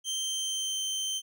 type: tone with pitch glide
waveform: 25% pulse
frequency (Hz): 3136 to 3113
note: G7 to G7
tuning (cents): 0 to -13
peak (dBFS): -26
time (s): 0.04-1.22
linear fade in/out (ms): 50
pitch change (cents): -13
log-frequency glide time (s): 0.22-0.78
effects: none

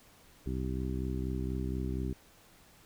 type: harmonic tone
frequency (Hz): 64.2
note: C2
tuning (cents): -32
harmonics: 1 / 2 / 3 / 4 / 5 / 6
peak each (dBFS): -35 / -38 / -40 / -41 / -42 / -43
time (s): 0.46-2.13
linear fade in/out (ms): 5
effects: pink hiss -60 dBFS RMS until 2.85 s

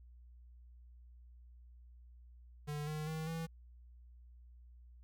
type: tone with pitch steps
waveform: square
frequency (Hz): 148.1 / 153.15 / 158.36 / 163.76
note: D3 / D#3 / D#3 / E3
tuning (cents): +15 / -27 / +31 / -11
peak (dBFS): -39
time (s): 2.67-3.47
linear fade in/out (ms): 20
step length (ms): 200
effects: added 60 Hz sine -55 dBFS peak until 5.03 s

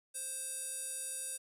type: tone with band-pass filter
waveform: square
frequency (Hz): 527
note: C5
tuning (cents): +12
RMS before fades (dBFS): -41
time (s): 0.14-1.38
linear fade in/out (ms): 20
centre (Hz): 9400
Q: 8
effects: 12-bit

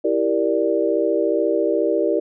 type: chord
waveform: sine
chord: E half-diminished seventh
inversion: none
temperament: equal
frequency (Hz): 329.6 / 392 / 466.2 / 587.3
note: E4 / G4 / Bb4 / D5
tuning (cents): 0 / 0 / 0 / 0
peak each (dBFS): -22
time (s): 0.04-2.2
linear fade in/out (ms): 10
effects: none

